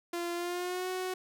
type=tone with pitch glide; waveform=sawtooth; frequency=345.1 to 369.9 Hz; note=F4 to F#4; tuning=-21 to 0 cents; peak=-29 dBFS; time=0.13-1.14 s; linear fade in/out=5 ms; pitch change=+121 cents; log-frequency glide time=0.34-0.89 s; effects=none